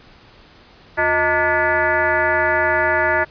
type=tone with frequency modulation; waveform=sine; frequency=1174.7 Hz; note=D6; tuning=in tune; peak=-14 dBFS; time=0.97-3.25 s; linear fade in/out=20 ms; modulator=273 Hz; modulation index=2.8; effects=pink hiss -47 dBFS RMS until 3.3 s + resampled to 11025 Hz